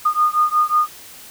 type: beating tone pair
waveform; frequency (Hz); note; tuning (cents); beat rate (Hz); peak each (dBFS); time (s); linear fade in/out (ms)
sine; 1222 / 1227.5; D#6 / D#6; -32 / -24; 5.5; -17 / -17; 0.05-0.88; 10
effects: white hiss -40 dBFS RMS until 1.3 s